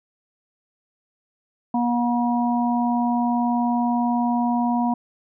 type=harmonic tone; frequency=240.1 Hz; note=B3; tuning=49 cents flat; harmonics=1 / 3 / 4; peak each=-20 / -25 / -26 dBFS; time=1.74-4.94 s; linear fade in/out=5 ms; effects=none